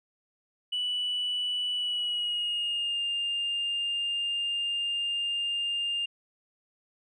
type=tone with pitch glide; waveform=sine; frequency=2960 to 2807 Hz; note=F#7 to F7; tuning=0 to +8 cents; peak=-26 dBFS; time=0.72-6.06 s; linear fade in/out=10 ms; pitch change=-92 cents; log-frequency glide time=1.74-3.02 s; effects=tanh soft clip ceiling -24 dBFS